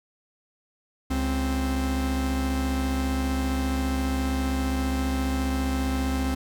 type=tone pair together; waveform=45% pulse; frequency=69.1 / 261.5 Hz; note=C#2 / C4; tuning=-5 / -1 cents; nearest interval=octave + major seventh; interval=2304 cents; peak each=-26 / -27 dBFS; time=1.1-6.35 s; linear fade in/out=10 ms; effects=none